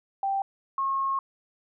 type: tone pair in turn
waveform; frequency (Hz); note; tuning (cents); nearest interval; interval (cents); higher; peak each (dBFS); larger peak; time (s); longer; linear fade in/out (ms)
sine; 784 / 1084.2; G5 / C#6; 0 / -39; tritone; 561; second; -24; neither; 0.23-0.42 / 0.78-1.19; second; 2
effects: none